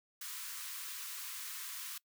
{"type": "high-pass noise", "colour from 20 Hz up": "white", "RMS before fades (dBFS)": -44, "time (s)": [0.21, 1.98], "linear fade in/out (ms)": 5, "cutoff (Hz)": 970, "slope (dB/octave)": 96, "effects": ["noise-tail reverb RT60 0.1 s tail -22 dB re dry"]}